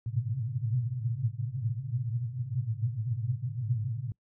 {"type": "band-pass noise", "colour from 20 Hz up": "white", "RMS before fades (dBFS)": -32, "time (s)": [0.06, 4.12], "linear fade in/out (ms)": 2, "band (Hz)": [110, 130], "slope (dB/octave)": 96, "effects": ["noise-tail reverb RT60 0.1 s tail -24 dB re dry"]}